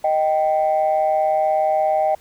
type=tone pair together; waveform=sine; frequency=622.3 / 779.2 Hz; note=D#5 / G5; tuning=0 / -11 cents; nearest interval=major third; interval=389 cents; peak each=-17 dBFS; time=0.04-2.15 s; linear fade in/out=5 ms; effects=tanh soft clip ceiling -10 dBFS + pink hiss -52 dBFS RMS until 2.2 s

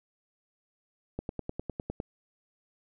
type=click train; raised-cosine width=2 ms; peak=-20 dBFS; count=9; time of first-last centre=1.19-2.001 s; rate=9.86 Hz; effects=none

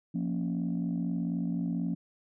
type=chord; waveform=sine; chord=Bb minor; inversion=second; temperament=equal; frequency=174.61 / 233.1 / 277.2 Hz; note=F3 / Bb3 / Db4; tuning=0 / 0 / 0 cents; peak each=-30 / -33 / -34 dBFS; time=0.14-1.95 s; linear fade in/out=10 ms; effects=tanh soft clip ceiling -23 dBFS

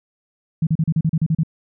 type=tone bursts; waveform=sine; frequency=159.9 Hz; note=D#3; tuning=48 cents sharp; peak=-14 dBFS; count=10; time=0.62-1.434 s; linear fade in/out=5 ms; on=49 ms; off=36 ms; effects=none

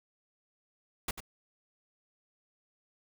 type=noise with echo; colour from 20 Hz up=pink; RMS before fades=-33 dBFS; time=1.08-1.11 s; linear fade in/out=5 ms; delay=94 ms; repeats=1; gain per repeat=-10 dB; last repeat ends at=1.204 s; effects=none

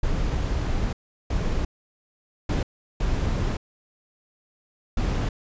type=noise bursts at uneven times; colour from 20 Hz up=brown; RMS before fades=-24 dBFS; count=5; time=0.03-0.93 / 1.3-1.65 / 2.49-2.63 / 3-3.57 / 4.97-5.29 s; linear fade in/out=5 ms; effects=resampled to 16000 Hz

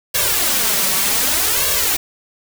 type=noise with flanger; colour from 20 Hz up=white; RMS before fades=-17 dBFS; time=0.14-1.97 s; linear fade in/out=10 ms; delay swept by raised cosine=1.8 to 5.3 ms; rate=0.65 Hz; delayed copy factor=+0.9; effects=none

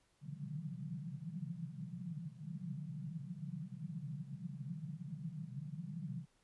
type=band-pass noise; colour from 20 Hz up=pink; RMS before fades=-45 dBFS; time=0.21-6.26 s; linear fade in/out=50 ms; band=130 to 190 Hz; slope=96 dB/octave; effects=pink hiss -75 dBFS RMS until 6.43 s + resampled to 24000 Hz

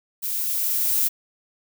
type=noise with level ramp; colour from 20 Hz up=violet; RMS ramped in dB=-27 to -20 dBFS; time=0.22-1.09 s; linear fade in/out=20 ms; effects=none

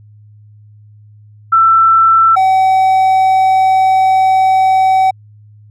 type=tone pair in turn; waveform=sine / triangle; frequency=1335 / 759.7 Hz; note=E6 / F#5; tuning=+22 / +46 cents; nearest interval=minor seventh; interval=976 cents; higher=first; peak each=-5 dBFS; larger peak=neither; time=1.52-2.36 / 2.36-5.11 s; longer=second; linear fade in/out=10 ms; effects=added 105 Hz sine -38 dBFS peak until 5.7 s

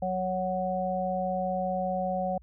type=harmonic tone; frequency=185 Hz; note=F#3; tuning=in tune; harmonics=1 / 3 / 4; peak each=-33 / -31 / -30 dBFS; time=0.02-2.38 s; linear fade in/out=5 ms; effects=added 60 Hz sine -51 dBFS peak until 2.42 s

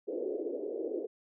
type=band-pass noise; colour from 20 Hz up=pink; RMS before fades=-36 dBFS; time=0.07-1.07 s; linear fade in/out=20 ms; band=320 to 520 Hz; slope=48 dB/octave; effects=none

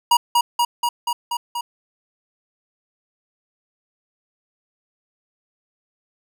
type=tone with echo; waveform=square; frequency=955 Hz; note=A#5; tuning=42 cents sharp; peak=-12 dBFS; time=0.11-0.17 s; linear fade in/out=5 ms; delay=240 ms; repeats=6; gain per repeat=-2 dB; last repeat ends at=1.61 s; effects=none

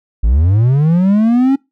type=linear sweep; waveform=triangle; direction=up; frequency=48.3 to 277.2 Hz; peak=-6 dBFS; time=0.23-1.56 s; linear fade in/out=10 ms; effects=noise-tail reverb RT60 0.2 s tail -23 dB re dry

